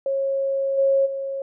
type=tone with level steps; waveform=sine; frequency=545 Hz; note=C#5; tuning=29 cents flat; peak=-20 / -15 / -25 dBFS; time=0.06-1.42 s; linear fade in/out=2 ms; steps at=0.77 / 1.05 s; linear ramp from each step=20 ms; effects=none